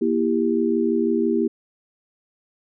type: chord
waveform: sine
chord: E diminished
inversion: second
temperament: just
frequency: 237.3 / 329.6 / 395.6 Hz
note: Bb3 / E4 / G4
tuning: +31 / 0 / +16 cents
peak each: -22 dBFS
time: 0.01-1.48 s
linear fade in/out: 10 ms
effects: none